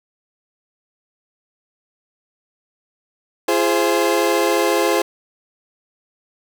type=chord; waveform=30% pulse; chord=F minor; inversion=none; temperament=equal with one note detuned; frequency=340.9 / 415.3 / 523.3 Hz; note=F4 / Ab4 / C5; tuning=-42 / 0 / 0 cents; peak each=-17 dBFS; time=3.48-5.02 s; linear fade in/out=5 ms; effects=none